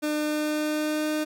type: tone with pitch glide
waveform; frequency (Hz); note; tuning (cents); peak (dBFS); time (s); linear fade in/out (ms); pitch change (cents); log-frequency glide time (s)
30% pulse; 301.5 to 306.2; D4 to D#4; +46 to -28; -22; 0.02-1.25; 20; +26; 0.15-1.1
effects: none